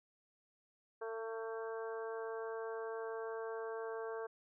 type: harmonic tone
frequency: 224.7 Hz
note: A3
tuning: 37 cents sharp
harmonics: 2 / 3 / 4 / 5 / 6 / 7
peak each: -41 / -49 / -51 / -51 / -56 / -52 dBFS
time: 1.01-4.27 s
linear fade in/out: 10 ms
effects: none